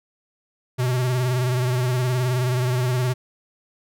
square tone with vibrato, 125.9 Hz, B2, 34 cents sharp, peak -20 dBFS, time 0.78-3.14 s, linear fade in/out 20 ms, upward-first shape sine, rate 19 Hz, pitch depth 52 cents each way, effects none

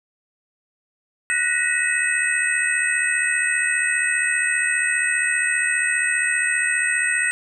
sine tone cluster, 1478 / 1872 / 1947 / 2574 / 8310 Hz, F#6 / A#6 / B6 / E7 / C9, -2 / +7 / -25 / -42 / -13 cents, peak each -26 / -23 / -24 / -25 / -26 dBFS, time 1.3-7.31 s, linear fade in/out 0 ms, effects none

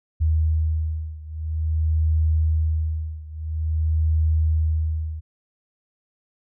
sine beating tone pair, 78.7 / 79.19 Hz, D#2 / D#2, +20 / +31 cents, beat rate 0.49 Hz, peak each -21 / -23 dBFS, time 0.2-5.21 s, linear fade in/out 20 ms, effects none

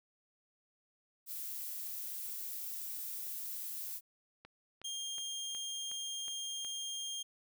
violet noise, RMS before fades -42 dBFS, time 1.26-4.01 s, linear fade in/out 50 ms
click train, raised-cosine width 0.3 ms, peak -36 dBFS, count 7, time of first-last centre 4.45-6.648 s, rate 2.73 Hz
25% pulse tone, 3212 Hz, G7, 41 cents sharp, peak -35 dBFS, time 4.84-7.23 s, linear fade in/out 10 ms
effects none

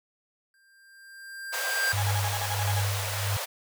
square tone with exponential growth, 1588 Hz, G6, 22 cents sharp, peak -23 dBFS, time 0.54-1.92 s, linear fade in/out 1 ms, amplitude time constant 300 ms
pink high-pass noise, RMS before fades -33 dBFS, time 1.52-3.46 s, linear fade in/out 20 ms, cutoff 490 Hz, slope 48 dB/octave
sine tone with tremolo, 100.6 Hz, G2, 45 cents sharp, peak -24 dBFS, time 1.93-3.37 s, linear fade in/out 5 ms, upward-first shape sine, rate 1.5 Hz, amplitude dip 65%
35% pulse tone bursts, 828 Hz, G#5, 5 cents flat, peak -29 dBFS, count 10, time 1.98-2.805 s, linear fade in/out 0 ms, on 42 ms, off 45 ms
effects none

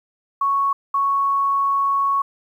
sine tone bursts at uneven times, 1108.7 Hz, C#6, in tune, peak -16 dBFS, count 2, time 0.41-0.73 / 0.94-2.22 s, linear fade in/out 5 ms, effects 9-bit

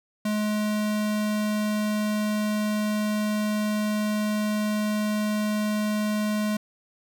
square tone, 211.5 Hz, G#3, 32 cents sharp, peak -24 dBFS, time 0.25-6.57 s, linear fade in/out 5 ms, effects none

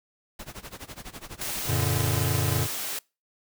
pink noise with tremolo, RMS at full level -38 dBFS, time 0.39-2.18 s, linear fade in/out 5 ms, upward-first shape sine, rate 12 Hz, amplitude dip 90%
white high-pass noise, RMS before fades -32 dBFS, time 1.41-2.99 s, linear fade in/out 5 ms, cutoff 180 Hz, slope 12 dB/octave
square chord, Gb augmented, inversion none, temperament just, 92.5 / 115.62 / 144.53 Hz, Gb2 / Bb2 / D3, 0 / -14 / -27 cents, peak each -29 dBFS, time 1.66-2.68 s, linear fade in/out 50 ms
effects noise-tail reverb RT60 0.3 s tail -26 dB re dry

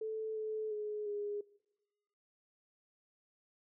sine tone with pitch steps, 438.2 / 433.6 / 421.7 / 412 Hz, A4 / A4 / G#4 / G#4, -7 / -25 / +26 / -14 cents, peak -36 dBFS, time 0.01-1.41 s, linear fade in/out 5 ms, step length 350 ms, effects noise-tail reverb RT60 1.0 s tail -21 dB re dry

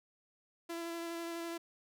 sawtooth tone with vibrato, 336.4 Hz, E4, 35 cents sharp, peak -35 dBFS, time 0.69-1.58 s, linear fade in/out 10 ms, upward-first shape square, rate 12 Hz, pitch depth 10 cents each way, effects none

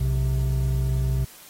triangle tone pair together, 61.74 / 130.95 Hz, B1 / C3, 0 / +2 cents, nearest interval octave + minor second, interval 1302 cents, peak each -21 dBFS, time 0-1.25 s, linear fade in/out 10 ms, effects white hiss -47 dBFS RMS until 1.49 s + AAC 48 kbps

